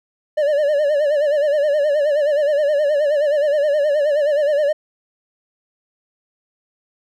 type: tone with vibrato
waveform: triangle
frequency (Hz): 587.3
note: D5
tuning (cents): 0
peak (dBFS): -12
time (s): 0.37-4.73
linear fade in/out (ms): 10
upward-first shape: sine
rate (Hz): 9.5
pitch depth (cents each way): 86
effects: none